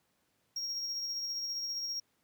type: tone with tremolo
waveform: triangle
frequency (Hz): 5588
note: F8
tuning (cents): 0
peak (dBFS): -32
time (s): 0.56-2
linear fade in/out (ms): 5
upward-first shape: sine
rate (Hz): 15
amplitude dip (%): 30
effects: pink hiss -75 dBFS RMS until 2.23 s + high-pass 100 Hz 12 dB/octave